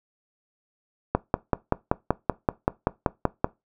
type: click train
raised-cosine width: 1 ms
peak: -5 dBFS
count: 13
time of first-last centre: 1.15-3.444 s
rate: 5.23 Hz
effects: noise-tail reverb RT60 0.2 s tail -20 dB re dry